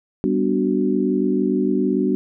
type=chord; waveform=sine; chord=G major seventh; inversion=none; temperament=equal with one note detuned; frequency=196 / 246.9 / 293.7 / 372.4 Hz; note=G3 / B3 / D4 / F#4; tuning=0 / 0 / 0 / +11 cents; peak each=-22 dBFS; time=0.24-2.15 s; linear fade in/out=0 ms; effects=none